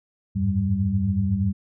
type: tone cluster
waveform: sine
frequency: 85.5 / 98.7 / 106.9 / 194.8 Hz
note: F2 / G2 / A2 / G3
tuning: -36 / +12 / -49 / -11 cents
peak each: -28 / -24 / -29 / -23 dBFS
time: 0.35-1.53 s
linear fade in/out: 20 ms
effects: none